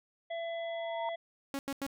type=harmonic tone; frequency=670 Hz; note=E5; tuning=28 cents sharp; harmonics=1 / 3 / 5; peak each=-35 / -45 / -49 dBFS; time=0.3-1.16 s; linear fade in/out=10 ms
type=tone with exponential growth; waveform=sine; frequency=924 Hz; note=A#5; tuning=16 cents flat; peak=-32 dBFS; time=0.44-1.09 s; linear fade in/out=1 ms; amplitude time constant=140 ms
type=tone bursts; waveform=sawtooth; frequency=275.9 Hz; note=C#4; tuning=8 cents flat; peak=-30 dBFS; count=3; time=1.54-1.865 s; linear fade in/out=0 ms; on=49 ms; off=89 ms
effects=none